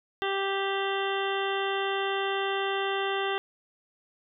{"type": "harmonic tone", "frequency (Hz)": 392, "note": "G4", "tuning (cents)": 0, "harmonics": [1, 2, 3, 4, 5, 7, 8, 9], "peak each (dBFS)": [-30, -33, -35, -36, -37, -38, -39, -40], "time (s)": [0.22, 3.38], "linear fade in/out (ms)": 0, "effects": []}